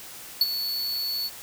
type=tone with ADSR envelope; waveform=square; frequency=4435 Hz; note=C#8; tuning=in tune; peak=-15 dBFS; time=0.41-1.3 s; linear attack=3 ms; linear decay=32 ms; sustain=-12 dB; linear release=39 ms; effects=white hiss -42 dBFS RMS until 1.42 s